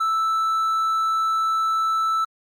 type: tone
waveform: triangle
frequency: 1318.5 Hz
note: E6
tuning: in tune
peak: -17 dBFS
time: 0-2.25 s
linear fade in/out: 10 ms
effects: Opus 48 kbps